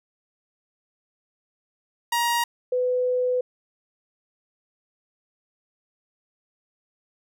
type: tone pair in turn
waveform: sawtooth / sine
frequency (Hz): 945 / 500.6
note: A#5 / B4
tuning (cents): +23 / +23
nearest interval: major seventh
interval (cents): 1100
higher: first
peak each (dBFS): -17 / -20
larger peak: first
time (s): 2.12-2.44 / 2.72-3.41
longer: second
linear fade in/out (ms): 5
effects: none